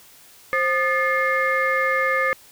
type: tone cluster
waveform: sine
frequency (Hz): 527 / 1222 / 1742 / 2128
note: C5 / D#6 / A6 / C7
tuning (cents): +12 / -32 / -18 / +29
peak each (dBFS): -23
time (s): 0.53-2.33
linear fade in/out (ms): 0
effects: tanh soft clip ceiling -9 dBFS + white hiss -49 dBFS RMS until 2.51 s